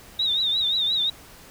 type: tone with vibrato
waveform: sine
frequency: 3730 Hz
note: A#7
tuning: in tune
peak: -20 dBFS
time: 0.19-1.1 s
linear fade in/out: 5 ms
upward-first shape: triangle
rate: 5.7 Hz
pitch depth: 110 cents each way
effects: pink hiss -47 dBFS RMS until 1.5 s